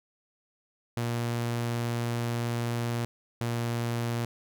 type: tone pair in turn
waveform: sawtooth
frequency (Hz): 118.3 / 117.86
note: A#2 / A#2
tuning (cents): +26 / +19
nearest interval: unison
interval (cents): 7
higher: first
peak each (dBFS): -24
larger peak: neither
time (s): 0.97-3.05 / 3.41-4.25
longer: first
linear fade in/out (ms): 0
effects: none